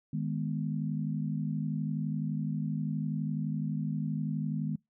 sine chord, G# minor, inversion second, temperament equal, 155.56 / 207.7 / 246.9 Hz, D#3 / G#3 / B3, 0 / 0 / 0 cents, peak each -32 / -35 / -37 dBFS, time 0.13-4.76 s, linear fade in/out 5 ms, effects noise-tail reverb RT60 0.2 s tail -26 dB re dry

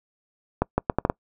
accelerating click train, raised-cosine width 1 ms, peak -6 dBFS, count 6, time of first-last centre 0.62-1.099 s, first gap 160 ms, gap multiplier 0.74, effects noise-tail reverb RT60 0.1 s tail -26 dB re dry

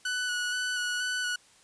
sawtooth tone with vibrato, 1480 Hz, F#6, in tune, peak -25 dBFS, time 0.05-1.36 s, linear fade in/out 5 ms, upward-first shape square, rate 2.1 Hz, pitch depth 15 cents each way, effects white hiss -59 dBFS RMS until 1.63 s + resampled to 22050 Hz

